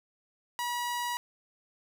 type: tone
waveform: sawtooth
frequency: 966 Hz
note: B5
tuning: 39 cents flat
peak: -27 dBFS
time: 0.59-1.17 s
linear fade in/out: 0 ms
effects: none